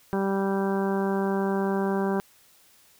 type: harmonic tone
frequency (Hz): 195.2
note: G3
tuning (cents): -7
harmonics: 1 / 2 / 3 / 4 / 5 / 6 / 7 / 8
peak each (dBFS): -26 / -27 / -35 / -34 / -35 / -41 / -43 / -39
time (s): 0.13-2.2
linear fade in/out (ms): 0
effects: white hiss -58 dBFS RMS until 2.99 s